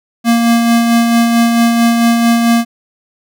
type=tone with tremolo; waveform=square; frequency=233.1 Hz; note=A#3; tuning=in tune; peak=-7 dBFS; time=0.24-2.65 s; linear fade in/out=50 ms; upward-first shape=sine; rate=4.5 Hz; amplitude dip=35%; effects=none